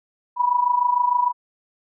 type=tone with amplitude modulation; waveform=sine; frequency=979 Hz; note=B5; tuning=15 cents flat; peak=-13 dBFS; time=0.36-1.33 s; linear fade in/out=50 ms; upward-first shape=sine; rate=26.6 Hz; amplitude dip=75%; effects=none